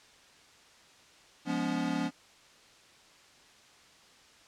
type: chord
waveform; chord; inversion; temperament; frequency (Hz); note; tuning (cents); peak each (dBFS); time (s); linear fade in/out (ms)
square; C# dominant seventh; first; equal with one note detuned; 174.61 / 207.7 / 246.9 / 284; E#3 / G#3 / B3 / C#4; 0 / 0 / 0 / +42; -37 / -39 / -35 / -34; 1.45-2.11; 50
effects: white hiss -58 dBFS RMS until 4.47 s + low-pass 6000 Hz 12 dB/octave